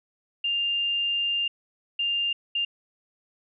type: tone bursts at uneven times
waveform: sine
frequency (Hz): 2800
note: F7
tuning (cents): +4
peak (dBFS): -23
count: 3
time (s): 0.44-1.48 / 1.99-2.33 / 2.55-2.65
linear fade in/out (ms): 5
effects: none